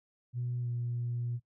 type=tone with pitch glide; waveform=sine; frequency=122.3 to 120.06 Hz; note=B2 to B2; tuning=-16 to -48 cents; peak=-31 dBFS; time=0.33-1.4 s; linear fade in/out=50 ms; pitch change=-32 cents; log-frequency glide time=0.61-0.68 s; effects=noise-tail reverb RT60 0.1 s tail -19 dB re dry + tanh soft clip ceiling -27 dBFS